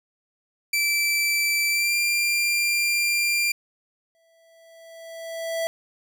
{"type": "tone with pitch glide", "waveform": "sawtooth", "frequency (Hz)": [2329, 2382], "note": ["D7", "D7"], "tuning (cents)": [-15, 24], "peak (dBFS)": -17, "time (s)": [0.73, 3.52], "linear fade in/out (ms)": 5, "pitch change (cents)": 39, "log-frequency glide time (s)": [1.7, 1.95]}
{"type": "tone with exponential growth", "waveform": "square", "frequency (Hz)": 659.3, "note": "E5", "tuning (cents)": 0, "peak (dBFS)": -23, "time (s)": [4.15, 5.67], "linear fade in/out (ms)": 0, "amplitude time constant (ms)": 330}
{"effects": []}